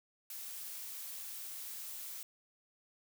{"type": "noise", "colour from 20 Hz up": "blue", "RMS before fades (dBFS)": -45, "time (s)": [0.3, 2.23], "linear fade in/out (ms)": 2, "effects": []}